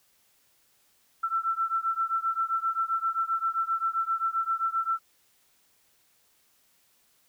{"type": "beating tone pair", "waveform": "sine", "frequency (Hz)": [1336, 1343.6], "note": ["E6", "E6"], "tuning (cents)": [23, 33], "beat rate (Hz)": 7.6, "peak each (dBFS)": [-28, -29], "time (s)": [1.23, 4.99], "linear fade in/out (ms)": 10, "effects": ["white hiss -66 dBFS RMS until 7.28 s"]}